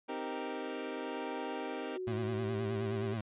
25% pulse chord, C minor seventh, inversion none, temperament equal, 261.6 / 311.1 / 392 / 466.2 Hz, C4 / Eb4 / G4 / Bb4, 0 / 0 / 0 / 0 cents, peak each -39 dBFS, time 0.08-1.98 s, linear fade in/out 20 ms
sine tone with pitch glide, 370 to 390.6 Hz, F#4 to G4, 0 to -6 cents, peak -36 dBFS, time 1.96-3.14 s, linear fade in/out 5 ms, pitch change +94 cents, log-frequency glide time 2.18-2.57 s
25% pulse tone with vibrato, 110 Hz, A2, in tune, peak -31 dBFS, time 2.07-3.21 s, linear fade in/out 5 ms, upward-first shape sine, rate 9.5 Hz, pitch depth 85 cents each way
effects resampled to 8000 Hz

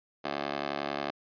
15% pulse tone with high-pass filter, 71.1 Hz, C#2, 45 cents sharp, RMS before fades -34 dBFS, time 0.24-1.11 s, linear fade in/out 10 ms, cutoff 470 Hz, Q 1.3, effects resampled to 11025 Hz

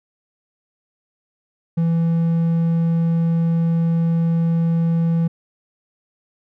triangle tone, 166.3 Hz, E3, 16 cents sharp, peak -13 dBFS, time 1.77-5.28 s, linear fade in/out 10 ms, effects none

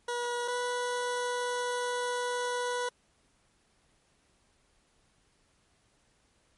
20% pulse tone pair in turn, 482.8 / 490.7 Hz, B4 / B4, -39 / -11 cents, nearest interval unison, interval 28 cents, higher second, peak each -26 / -25 dBFS, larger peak second, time 0.08-0.48 / 0.48-2.89 s, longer second, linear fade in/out 5 ms, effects pink hiss -69 dBFS RMS until 6.57 s + MP3 48 kbps

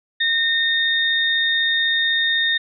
sine tone pair together, 1836 / 3672 Hz, A#6 / A#7, -27 / -27 cents, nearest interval octave, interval 1200 cents, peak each -19 dBFS, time 0.2-2.58 s, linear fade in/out 10 ms, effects none

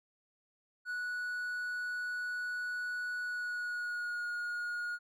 triangle tone with pitch glide, 1471 to 1438.2 Hz, F#6 to F#6, -11 to -50 cents, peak -33 dBFS, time 0.85-4.99 s, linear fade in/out 50 ms, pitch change -39 cents, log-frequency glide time 3.21-4.26 s, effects none

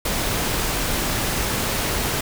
pink noise, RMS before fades -23 dBFS, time 0.05-2.21 s, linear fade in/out 5 ms, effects none

